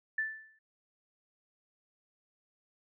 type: tone with exponential decay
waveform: sine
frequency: 1760 Hz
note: A6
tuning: in tune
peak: -27 dBFS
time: 0.18-0.59 s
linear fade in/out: 5 ms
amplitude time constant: 87 ms
effects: none